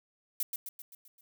violet noise with echo, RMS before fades -31 dBFS, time 0.4-0.43 s, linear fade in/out 2 ms, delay 130 ms, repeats 6, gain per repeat -5 dB, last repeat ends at 1.21 s, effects none

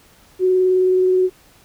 sine tone with vibrato, 370 Hz, F#4, in tune, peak -12 dBFS, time 0.39-1.3 s, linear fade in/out 50 ms, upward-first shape sine, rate 19 Hz, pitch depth 12 cents each way, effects pink hiss -51 dBFS RMS until 1.64 s

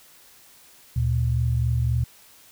sine tone pair together, 74.8 / 118.6 Hz, D2 / A#2, +32 / +30 cents, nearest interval minor sixth, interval 798 cents, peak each -24 / -21 dBFS, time 0.96-2.04 s, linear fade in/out 5 ms, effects white hiss -52 dBFS RMS until 2.51 s

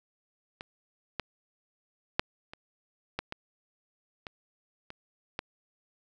clicks, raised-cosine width 0.3 ms, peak -23 / -15 / -7 / -27 / -15 / -20 / -23 / -26 / -16 dBFS, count 9, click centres 0.609 / 1.197 / 2.195 / 2.535 / 3.19 / 3.324 / 4.268 / 4.904 / 5.391 s, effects none

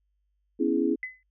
sine chord, C# minor seventh, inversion third, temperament equal with one note detuned, 246.9 / 277.2 / 329.6 / 416.5 Hz, B3 / C#4 / E4 / G#4, 0 / 0 / 0 / +5 cents, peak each -29 / -27 / -26 / -29 dBFS, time 0.59-0.96 s, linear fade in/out 20 ms
sine tone with exponential decay, 2023 Hz, B6, 41 cents sharp, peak -28 dBFS, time 1.03-1.23 s, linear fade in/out 1 ms, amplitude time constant 42 ms
effects added 50 Hz sine -70 dBFS peak until 1.3 s

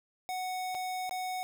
square tone with dropouts, 740 Hz, F#5, in tune, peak -34 dBFS, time 0.29-1.43 s, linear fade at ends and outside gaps 0 ms, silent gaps 0.746-0.75 / 1.094-1.11 s, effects none

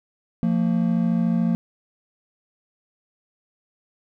triangle tone pair together, 174.61 / 228.3 Hz, F3 / A#3, 0 / -36 cents, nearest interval perfect fourth, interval 464 cents, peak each -19 dBFS, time 0.43-1.55 s, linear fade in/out 0 ms, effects none

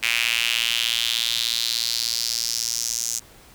square tone with high-pass filter sweep, 58.3 Hz, A#1, 1 cent sharp, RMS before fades -24 dBFS, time 0.02-3.2 s, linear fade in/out 20 ms, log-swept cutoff 2400 to 6500 Hz, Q 3.7, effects pink hiss -49 dBFS RMS until 3.54 s

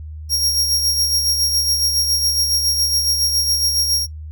sawtooth tone with tremolo, 5588 Hz, F8, in tune, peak -11 dBFS, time 0.29-4.07 s, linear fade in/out 50 ms, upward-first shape sine, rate 7.2 Hz, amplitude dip 45%, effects noise-tail reverb RT60 0.1 s tail -21 dB re dry + added 77 Hz sine -29 dBFS peak until 4.31 s

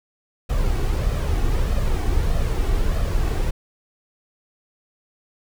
brown noise with flanger, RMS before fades -20 dBFS, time 0.49-3.51 s, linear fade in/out 10 ms, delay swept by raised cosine 1.6 to 2.7 ms, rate 1.6 Hz, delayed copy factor +0.5, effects none

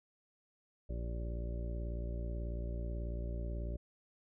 harmonic tone, 58.27 Hz, A#1, in tune, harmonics 1 / 2 / 3 / 4 / 5 / 6 / 7 / 9 / 10, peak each -37 / -46 / -49 / -54 / -55 / -52 / -54 / -61 / -51 dBFS, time 0.89-3.77 s, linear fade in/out 10 ms, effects none

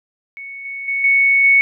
sine tone with level steps, 2217 Hz, C#7, in tune, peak -29 / -25 / -17 / -10 / -8 dBFS, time 0.37-1.61 s, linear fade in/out 0 ms, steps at 0.65 / 0.88 / 1.04 / 1.44 s, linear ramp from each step 2 ms, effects none

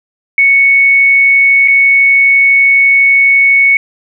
sine tone with dropouts, 2217 Hz, C#7, in tune, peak -4 dBFS, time 0.38-3.77 s, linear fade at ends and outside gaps 2 ms, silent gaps 1.677-1.682 s, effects none

